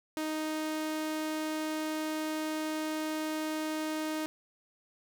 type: tone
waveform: sawtooth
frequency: 311.1 Hz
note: D#4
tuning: in tune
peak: -28 dBFS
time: 0.17-4.26 s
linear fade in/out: 0 ms
effects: none